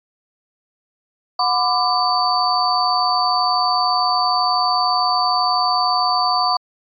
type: tone cluster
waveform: sine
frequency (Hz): 730 / 1010 / 1181 / 4569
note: F#5 / B5 / D6 / D8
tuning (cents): -24 / +39 / +9 / -48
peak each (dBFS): -20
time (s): 1.39-6.57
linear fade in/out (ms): 5
effects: MP3 96 kbps